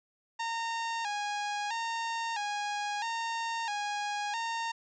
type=tone with vibrato; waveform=sawtooth; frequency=870 Hz; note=A5; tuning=20 cents flat; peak=-28 dBFS; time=0.39-4.72 s; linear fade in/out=10 ms; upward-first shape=square; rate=0.76 Hz; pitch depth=93 cents each way; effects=resampled to 16000 Hz